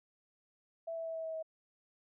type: tone with pitch steps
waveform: sine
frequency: 661 / 656.8 / 652.7 / 648.5 / 644.4 / 640.3 Hz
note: E5 / E5 / E5 / E5 / E5 / D#5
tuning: +5 / -6 / -17 / -28 / -39 / +49 cents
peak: -37 dBFS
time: 0.87-1.428 s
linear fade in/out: 10 ms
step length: 93 ms
effects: none